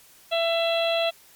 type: harmonic tone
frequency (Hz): 668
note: E5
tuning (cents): +23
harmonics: 1 / 2 / 3 / 4 / 5 / 6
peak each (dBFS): -22 / -35 / -38 / -30 / -29 / -34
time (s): 0.31-1.11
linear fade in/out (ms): 20
effects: white hiss -53 dBFS RMS until 1.35 s + MP3 96 kbps